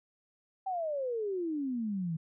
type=exponential sweep; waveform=sine; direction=down; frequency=783 to 156.3 Hz; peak=-31 dBFS; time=0.66-2.17 s; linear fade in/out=10 ms; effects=none